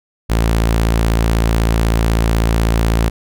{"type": "tone", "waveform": "sawtooth", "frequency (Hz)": 56.1, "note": "A1", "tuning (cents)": 34, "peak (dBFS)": -8, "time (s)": [0.29, 3.1], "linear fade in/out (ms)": 20, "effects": []}